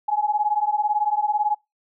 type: beating tone pair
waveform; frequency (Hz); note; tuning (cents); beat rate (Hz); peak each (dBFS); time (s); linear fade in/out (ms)
sine; 830.6 / 848.6; G#5 / G#5; 0 / +37; 18; -22; 0.08-1.55; 10
effects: noise-tail reverb RT60 0.2 s tail -24 dB re dry